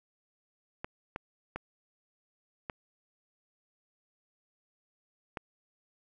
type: clicks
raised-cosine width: 0.5 ms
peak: -21 dBFS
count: 5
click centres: 0.845 / 1.161 / 1.56 / 2.698 / 5.372 s
effects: none